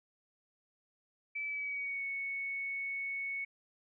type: tone with pitch glide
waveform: sine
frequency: 2309 to 2215 Hz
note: D7 to C#7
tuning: -30 to -2 cents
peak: -35 dBFS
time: 1.35-3.45 s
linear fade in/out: 10 ms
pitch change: -72 cents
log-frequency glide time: 1.46-2.04 s
effects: none